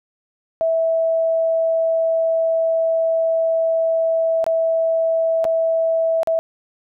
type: tone with dropouts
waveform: sine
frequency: 654 Hz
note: E5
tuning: 14 cents flat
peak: -15 dBFS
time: 0.61-6.39 s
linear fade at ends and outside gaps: 0 ms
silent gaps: 4.442-4.465 / 5.443-5.451 / 6.232-6.273 s
effects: none